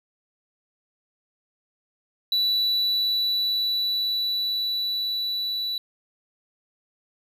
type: tone with level ramp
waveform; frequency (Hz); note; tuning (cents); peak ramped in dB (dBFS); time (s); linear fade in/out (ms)
triangle; 3951; B7; 0; -18 to -24; 2.32-5.78; 2
effects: none